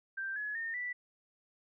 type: tone with pitch steps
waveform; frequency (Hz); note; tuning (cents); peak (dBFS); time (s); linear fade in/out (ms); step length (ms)
sine; 1572 / 1694.6 / 1826.7 / 1969.2; G6 / G#6 / A#6 / B6; +4 / +34 / -36 / -6; -35; 0.17-0.93; 10; 190
effects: none